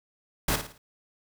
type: noise with echo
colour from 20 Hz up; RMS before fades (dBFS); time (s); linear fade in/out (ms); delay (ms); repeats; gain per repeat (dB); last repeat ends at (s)
pink; -25; 0.48-0.56; 5; 55; 4; -8; 0.78
effects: none